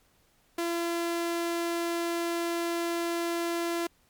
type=tone; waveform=sawtooth; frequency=340 Hz; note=F4; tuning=46 cents flat; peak=-24 dBFS; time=0.58-3.87 s; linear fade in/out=5 ms; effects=pink hiss -66 dBFS RMS until 4.09 s + MP3 96 kbps